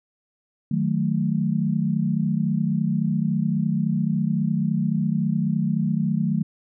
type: chord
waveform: sine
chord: D# diminished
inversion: none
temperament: equal with one note detuned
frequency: 155.56 / 185 / 219.2 Hz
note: D#3 / F#3 / A3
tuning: 0 / 0 / -6 cents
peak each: -24 dBFS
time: 0.71-6.43 s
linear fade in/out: 5 ms
effects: none